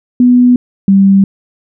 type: tone pair in turn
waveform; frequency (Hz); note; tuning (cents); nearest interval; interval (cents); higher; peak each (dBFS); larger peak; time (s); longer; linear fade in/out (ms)
sine; 246.9 / 195.44; B3 / G3; 0 / -5; major third; 405; first; -3; neither; 0.2-0.56 / 0.88-1.24; neither; 2
effects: none